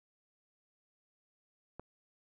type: click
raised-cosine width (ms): 1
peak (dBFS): -30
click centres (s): 1.796
effects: none